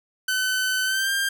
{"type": "tone with pitch glide", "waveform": "sawtooth", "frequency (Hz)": [1517, 1594.3], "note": ["F#6", "G6"], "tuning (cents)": [43, 29], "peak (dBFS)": -18, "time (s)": [0.28, 1.29], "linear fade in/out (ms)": 5, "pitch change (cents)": 86, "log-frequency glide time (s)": [0.84, 1.12], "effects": []}